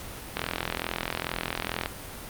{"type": "click train", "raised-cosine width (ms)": 0.3, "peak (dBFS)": -11, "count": 64, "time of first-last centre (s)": [0.37, 1.859], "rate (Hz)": 42.3, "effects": ["pink hiss -40 dBFS RMS until 2.29 s", "Opus 48 kbps"]}